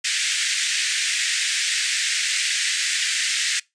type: band-pass noise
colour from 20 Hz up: pink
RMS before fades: -23 dBFS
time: 0.04-3.6 s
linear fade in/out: 10 ms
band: 1700 to 9000 Hz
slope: 48 dB/octave
effects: noise-tail reverb RT60 0.2 s tail -23 dB re dry + resampled to 22050 Hz